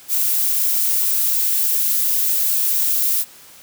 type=noise; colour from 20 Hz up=violet; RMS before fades=-18 dBFS; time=0.08-3.25 s; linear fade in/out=50 ms; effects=white hiss -44 dBFS RMS until 3.62 s + high-pass 60 Hz 12 dB/octave